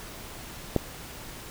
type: click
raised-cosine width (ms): 2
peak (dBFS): -8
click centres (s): 0.763
effects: pink hiss -42 dBFS RMS until 1.5 s